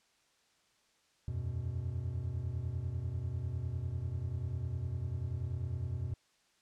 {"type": "chord", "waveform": "triangle", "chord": "E suspended second", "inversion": "none", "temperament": "equal", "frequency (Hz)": [82.41, 92.5, 123.47], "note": ["E2", "F#2", "B2"], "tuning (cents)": [0, 0, 0], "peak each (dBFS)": [-38, -37, -36], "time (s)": [1.28, 6.14], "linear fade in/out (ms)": 0, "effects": ["white hiss -71 dBFS RMS until 6.61 s", "low-pass 7000 Hz 12 dB/octave"]}